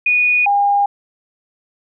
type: tone pair in turn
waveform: sine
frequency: 2465 / 808.5 Hz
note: D#7 / G#5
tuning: -17 / -47 cents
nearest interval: octave + perfect fifth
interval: 1930 cents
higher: first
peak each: -11 / -11 dBFS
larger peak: neither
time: 0.06-0.46 / 0.46-0.86 s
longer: neither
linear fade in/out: 5 ms
effects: none